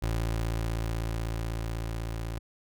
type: tone with level ramp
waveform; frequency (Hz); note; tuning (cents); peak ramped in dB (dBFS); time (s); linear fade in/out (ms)
25% pulse; 56.1; A1; +34; -23 to -29; 0.02-2.39; 10
effects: none